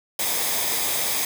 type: noise with comb filter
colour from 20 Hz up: white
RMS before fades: -24 dBFS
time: 0.19-1.25 s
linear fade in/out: 2 ms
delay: 0.7 ms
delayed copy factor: -0.5
effects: none